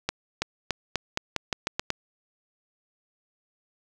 accelerating click train, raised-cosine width 0.2 ms, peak -8 dBFS, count 10, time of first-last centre 0.09-1.904 s, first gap 330 ms, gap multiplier 0.87, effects none

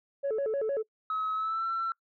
sine tone with vibrato, 493.9 Hz, B4, in tune, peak -25 dBFS, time 0.23-0.83 s, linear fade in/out 20 ms, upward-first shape square, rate 6.5 Hz, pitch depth 210 cents each way
sine tone with pitch glide, 1282 to 1345 Hz, E6 to E6, -49 to +34 cents, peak -27 dBFS, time 1.1-1.92 s, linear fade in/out 2 ms, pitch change +83 cents, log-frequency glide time 1.34-1.65 s
effects noise-tail reverb RT60 0.1 s tail -24 dB re dry + tanh soft clip ceiling -25 dBFS

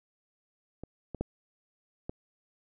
clicks, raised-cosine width 2 ms, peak -27 / -24 / -17 / -22 dBFS, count 4, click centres 0.836 / 1.147 / 1.21 / 2.095 s, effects none

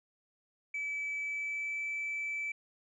sine tone with pitch glide, 2300 to 2315 Hz, D7 to D7, -37 to -25 cents, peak -32 dBFS, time 0.74-2.52 s, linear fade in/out 5 ms, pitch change +12 cents, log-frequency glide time 1.2-1.82 s, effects tanh soft clip ceiling -31 dBFS

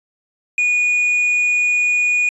triangle tone with quantisation, 2456 Hz, D#7, 23 cents flat, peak -12 dBFS, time 0.58-2.29 s, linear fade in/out 2 ms, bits 7, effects resampled to 22050 Hz

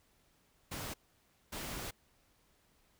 pink noise bursts at uneven times, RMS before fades -42 dBFS, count 2, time 0.71-0.94 / 1.52-1.91 s, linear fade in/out 10 ms, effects pink hiss -71 dBFS RMS until 2.99 s

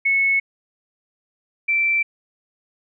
sine tone pair in turn, 2200 / 2339 Hz, C#7 / D7, -14 / -8 cents, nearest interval minor second, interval 106 cents, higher second, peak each -15 / -16 dBFS, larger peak first, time 0.05-0.4 / 1.68-2.03 s, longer neither, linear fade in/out 10 ms, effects none

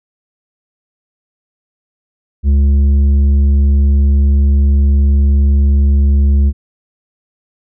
sine tone with tanh clipping, 70.2 Hz, C#2, 22 cents sharp, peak -8 dBFS, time 2.43-6.53 s, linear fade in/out 50 ms, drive 7 dB, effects none

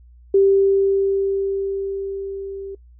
sine tone with level ramp, 392 Hz, G4, in tune, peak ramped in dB -10 to -29 dBFS, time 0.34-2.75 s, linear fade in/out 5 ms, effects noise-tail reverb RT60 0.1 s tail -21 dB re dry + added 60 Hz sine -44 dBFS peak until 2.99 s

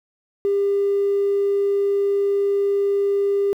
triangle tone, 400.2 Hz, G4, 36 cents sharp, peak -13 dBFS, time 0.45-3.53 s, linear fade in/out 0 ms, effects tanh soft clip ceiling -14 dBFS + 9-bit

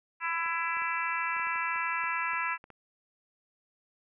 harmonic tone, 333.6 Hz, E4, 21 cents sharp, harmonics 3 / 4 / 5 / 6 / 7 / 8, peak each -34 / -35 / -36 / -37 / -37 / -38 dBFS, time 0.2-2.58 s, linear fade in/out 50 ms
clicks, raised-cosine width 0.5 ms, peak -34 dBFS, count 12, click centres 0.462 / 0.77 / 0.82 / 1.366 / 1.397 / 1.47 / 1.559 / 1.761 / 2.04 / 2.334 / 2.641 / 2.703 s
effects none

